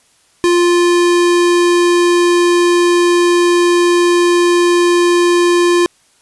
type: tone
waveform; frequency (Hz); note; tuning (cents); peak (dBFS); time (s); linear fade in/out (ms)
square; 349.2; F4; 0; -9; 0.44-5.86; 0
effects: white hiss -53 dBFS RMS until 6.21 s + resampled to 24000 Hz